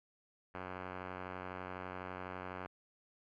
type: tone with low-pass filter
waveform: 5% pulse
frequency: 92 Hz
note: F#2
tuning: 9 cents flat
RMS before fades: -45 dBFS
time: 0.54-2.67 s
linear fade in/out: 10 ms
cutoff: 1800 Hz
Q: 5.2
effects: none